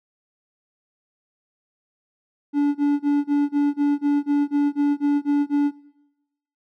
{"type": "tone bursts", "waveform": "triangle", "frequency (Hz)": 288.3, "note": "D4", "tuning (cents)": -32, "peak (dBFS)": -14, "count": 13, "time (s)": [2.53, 5.714], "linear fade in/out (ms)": 50, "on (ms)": 220, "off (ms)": 27, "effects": ["noise-tail reverb RT60 0.9 s tail -20 dB re dry"]}